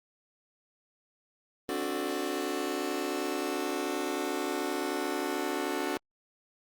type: chord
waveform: sawtooth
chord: D dominant seventh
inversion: third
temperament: just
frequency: 264.3 / 293.7 / 367.1 / 440.5 Hz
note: C4 / D4 / F#4 / A4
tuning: +18 / 0 / -14 / +2 cents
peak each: -35 / -31 / -30 / -34 dBFS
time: 1.69-5.97 s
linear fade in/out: 0 ms
effects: Opus 24 kbps